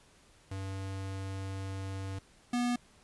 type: tone pair in turn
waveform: square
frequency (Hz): 96.5 / 243.2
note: G2 / B3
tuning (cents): -27 / -26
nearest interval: octave + major third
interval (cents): 1601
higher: second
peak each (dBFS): -37 / -29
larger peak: second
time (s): 0.51-2.19 / 2.53-2.76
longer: first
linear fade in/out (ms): 5
effects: pink hiss -62 dBFS RMS until 3.03 s + resampled to 24000 Hz